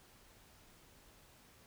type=silence; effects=pink hiss -63 dBFS RMS until 1.66 s